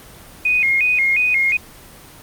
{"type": "tone with vibrato", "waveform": "sine", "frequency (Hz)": 2309, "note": "D7", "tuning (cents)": -30, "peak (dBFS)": -13, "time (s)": [0.45, 1.57], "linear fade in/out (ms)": 5, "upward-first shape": "square", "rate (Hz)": 2.8, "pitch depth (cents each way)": 130, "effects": ["pink hiss -41 dBFS RMS until 2.22 s", "Opus 24 kbps"]}